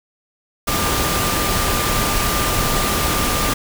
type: tone in noise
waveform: sine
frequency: 1195 Hz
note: D6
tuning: 30 cents sharp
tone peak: -25 dBFS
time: 0.67-3.54 s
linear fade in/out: 10 ms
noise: pink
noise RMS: -19 dBFS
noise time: 0.67-3.54 s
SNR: -9 dB
effects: none